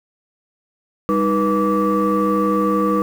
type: tone cluster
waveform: sine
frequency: 199.2 / 311.7 / 485.6 / 1159 Hz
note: G3 / D#4 / B4 / D6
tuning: +28 / +3 / -29 / -23 cents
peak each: -19 dBFS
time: 1.09-3.02 s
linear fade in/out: 0 ms
effects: tanh soft clip ceiling -9 dBFS + 7-bit